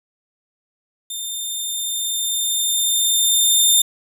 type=tone with level ramp; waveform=15% pulse; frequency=3611 Hz; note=A7; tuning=44 cents sharp; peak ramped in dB=-19 to -4 dBFS; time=1.1-3.82 s; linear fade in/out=5 ms; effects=none